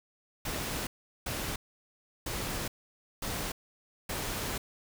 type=noise bursts at uneven times; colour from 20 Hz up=pink; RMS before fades=-35 dBFS; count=5; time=0.45-0.87 / 1.26-1.56 / 2.26-2.68 / 3.22-3.52 / 4.09-4.58 s; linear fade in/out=5 ms; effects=none